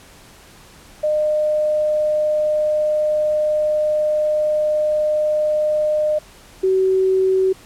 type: tone pair in turn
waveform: sine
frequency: 608 / 378.3 Hz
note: D#5 / F#4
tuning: -40 / +38 cents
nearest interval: minor sixth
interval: 822 cents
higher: first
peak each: -15 / -13 dBFS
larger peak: second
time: 1.03-6.19 / 6.63-7.53 s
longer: first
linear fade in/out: 10 ms
effects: pink hiss -45 dBFS RMS until 7.65 s + low-pass 12000 Hz 12 dB/octave